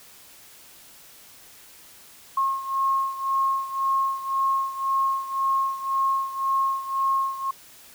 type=beating tone pair; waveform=sine; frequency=1079 / 1080.9 Hz; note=C#6 / C#6; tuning=-47 / -44 cents; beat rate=1.9 Hz; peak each=-23 / -27 dBFS; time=2.37-7.51 s; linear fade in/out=5 ms; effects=white hiss -49 dBFS RMS until 7.94 s